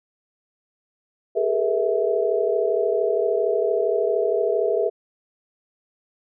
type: tone cluster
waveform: sine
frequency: 402.3 / 435.3 / 479.7 / 653 Hz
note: G4 / A4 / A#4 / E5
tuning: +45 / -19 / +50 / -17 cents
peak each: -24 dBFS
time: 1.35-4.9 s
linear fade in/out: 20 ms
effects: none